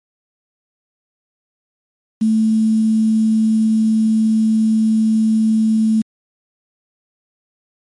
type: tone with quantisation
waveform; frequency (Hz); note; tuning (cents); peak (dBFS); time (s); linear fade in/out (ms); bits
sine; 220; A3; 0; -11; 2.21-6.02; 10; 6
effects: MP3 48 kbps